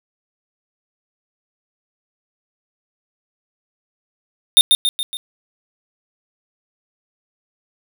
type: tone with echo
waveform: square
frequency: 3635 Hz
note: A#7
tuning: 44 cents flat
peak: -5 dBFS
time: 4.57-4.61 s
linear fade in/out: 0 ms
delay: 140 ms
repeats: 4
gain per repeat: -5 dB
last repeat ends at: 5.17 s
effects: none